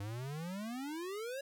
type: exponential sweep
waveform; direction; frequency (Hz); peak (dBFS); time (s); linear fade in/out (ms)
square; up; 98 to 563; -40; 0-1.41; 5
effects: none